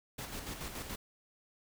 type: noise with tremolo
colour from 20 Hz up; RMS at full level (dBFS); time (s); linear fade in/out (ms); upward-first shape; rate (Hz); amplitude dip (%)
pink; -41; 0.18-0.96; 10; square; 7; 45
effects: none